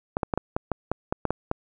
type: clicks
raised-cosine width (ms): 1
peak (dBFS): -10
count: 11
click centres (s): 0.169 / 0.232 / 0.338 / 0.376 / 0.565 / 0.717 / 0.916 / 1.125 / 1.253 / 1.306 / 1.514
effects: none